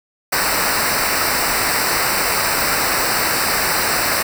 pink noise with comb filter, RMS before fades -18 dBFS, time 0.32-4.23 s, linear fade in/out 10 ms, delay 0.3 ms, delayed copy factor -0.85, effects none

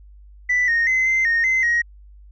sine tone with pitch steps, 1982 / 1854 / 2050 / 2075 / 1849 / 2061 / 1888 Hz, B6 / A#6 / C7 / C7 / A#6 / C7 / A#6, +6 / -10 / -36 / -15 / -15 / -27 / +22 cents, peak -14 dBFS, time 0.49-1.82 s, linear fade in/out 10 ms, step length 190 ms, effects tanh soft clip ceiling -13 dBFS + added 50 Hz sine -42 dBFS peak until 2.31 s

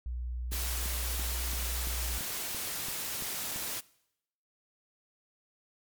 sine tone, 60.8 Hz, B1, 26 cents flat, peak -33 dBFS, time 0.06-2.18 s, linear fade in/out 0 ms
white noise, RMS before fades -36 dBFS, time 0.51-3.81 s, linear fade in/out 20 ms
click train, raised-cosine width 3 ms, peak -31 dBFS, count 10, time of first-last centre 0.52-3.561 s, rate 2.96 Hz
effects noise-tail reverb RT60 0.8 s tail -22 dB re dry + MP3 96 kbps

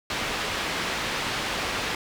white low-pass noise, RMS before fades -29 dBFS, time 0.1-1.95 s, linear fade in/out 2 ms, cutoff 3100 Hz, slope 12 dB/octave, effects none

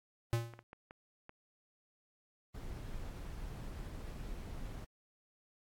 square tone with exponential decay, 116.54 Hz, A#2, in tune, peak -28 dBFS, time 0.33-0.63 s, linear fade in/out 0 ms, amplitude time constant 65 ms
clicks, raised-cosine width 0.5 ms, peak -35 dBFS, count 5, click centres 0.537 / 0.591 / 0.731 / 0.909 / 1.294 s
brown noise, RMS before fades -44 dBFS, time 2.54-4.85 s, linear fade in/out 10 ms
effects AAC 64 kbps

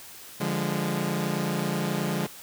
sawtooth chord, D diminished, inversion none, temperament equal with one note detuned, 146.83 / 174.61 / 205.6 Hz, D3 / F3 / Ab3, 0 / 0 / -17 cents, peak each -27 / -26 / -26 dBFS, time 0.4-2.27 s, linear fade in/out 10 ms, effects white hiss -45 dBFS RMS until 2.42 s

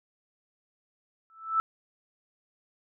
sine tone with exponential growth, 1318.5 Hz, E6, in tune, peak -19 dBFS, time 1.3-1.6 s, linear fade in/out 0 ms, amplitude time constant 65 ms, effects none

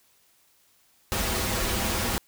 pink noise with comb filter, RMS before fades -27 dBFS, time 1.12-2.18 s, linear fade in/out 0 ms, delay 6.8 ms, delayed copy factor -0.6, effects white hiss -63 dBFS RMS until 2.27 s

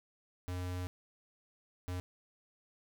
square tone bursts at uneven times, 90.2 Hz, F#2, 44 cents flat, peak -37 dBFS, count 2, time 0.48-0.87 / 1.88-2 s, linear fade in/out 0 ms, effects none

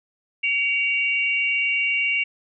sine tone pair together, 2264 / 2769 Hz, C#7 / F7, +36 / -15 cents, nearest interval minor third, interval 349 cents, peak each -22 / -22 dBFS, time 0.43-2.24 s, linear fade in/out 10 ms, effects none

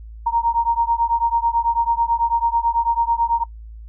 sine beating tone pair, 927 / 936.1 Hz, A#5 / A#5, -10 / +7 cents, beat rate 9.1 Hz, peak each -19 dBFS, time 0.26-3.44 s, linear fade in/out 10 ms, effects noise-tail reverb RT60 0.1 s tail -22 dB re dry + added 55 Hz sine -34 dBFS peak until 3.88 s

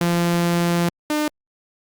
sawtooth tone pair in turn, 172.1 / 301.6 Hz, F3 / D4, -25 / +46 cents, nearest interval minor seventh, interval 971 cents, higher second, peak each -13 / -15 dBFS, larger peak first, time 0.01-0.89 / 1.1-1.28 s, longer first, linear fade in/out 2 ms, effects Opus 48 kbps

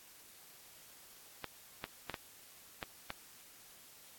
clicks, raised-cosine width 0.3 ms, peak -23 dBFS, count 6, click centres 1.443 / 1.841 / 2.097 / 2.142 / 2.828 / 3.104 s, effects white hiss -58 dBFS RMS until 4.18 s + AAC 64 kbps

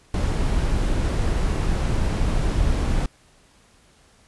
brown noise, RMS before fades -21 dBFS, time 0.14-3.06 s, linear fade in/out 2 ms, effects pink hiss -56 dBFS RMS until 4.27 s + resampled to 24000 Hz

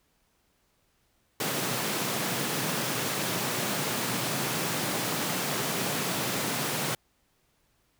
pink high-pass noise, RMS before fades -30 dBFS, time 1.4-6.95 s, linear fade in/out 2 ms, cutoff 120 Hz, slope 48 dB/octave, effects pink hiss -70 dBFS RMS until 7.99 s

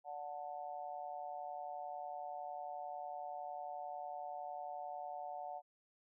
sine tone with amplitude modulation, 733 Hz, F#5, 16 cents flat, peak -38 dBFS, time 0.04-5.62 s, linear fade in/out 50 ms, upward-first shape sine, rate 151 Hz, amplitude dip 100%, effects none

